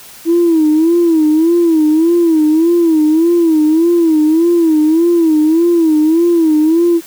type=tone with vibrato; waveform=sine; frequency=324.8 Hz; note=E4; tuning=26 cents flat; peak=-6 dBFS; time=0.25-7.01 s; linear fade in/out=50 ms; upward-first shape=sine; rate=1.7 Hz; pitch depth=110 cents each way; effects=tanh soft clip ceiling -3 dBFS + white hiss -36 dBFS RMS until 7.06 s